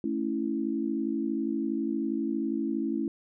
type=chord; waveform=sine; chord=A major; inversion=none; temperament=equal; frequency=220 / 277.2 / 329.6 Hz; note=A3 / C#4 / E4; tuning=0 / 0 / 0 cents; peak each=-32 / -31 / -31 dBFS; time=0.04-3.08 s; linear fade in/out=2 ms; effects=none